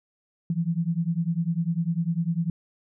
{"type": "beating tone pair", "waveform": "sine", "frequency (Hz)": [162.9, 172.9], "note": ["E3", "F3"], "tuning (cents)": [-20, -17], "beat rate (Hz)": 10, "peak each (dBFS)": -26, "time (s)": [0.5, 2.5], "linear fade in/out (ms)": 2, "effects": []}